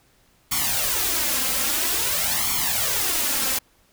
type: noise with flanger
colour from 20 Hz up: white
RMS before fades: -23 dBFS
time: 0.51-3.59 s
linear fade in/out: 10 ms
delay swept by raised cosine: 0.91 to 3.81 ms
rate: 0.5 Hz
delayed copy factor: +0.75
effects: pink hiss -60 dBFS RMS until 3.92 s